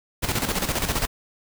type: noise with tremolo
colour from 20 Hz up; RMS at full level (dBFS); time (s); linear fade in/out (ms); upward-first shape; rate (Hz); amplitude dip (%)
pink; -23; 0.22-1.07; 20; square; 15; 60
effects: none